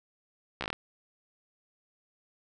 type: slowing click train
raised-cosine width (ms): 0.3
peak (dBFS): -16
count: 7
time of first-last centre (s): 0.61-0.729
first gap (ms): 14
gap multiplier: 1.14
effects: none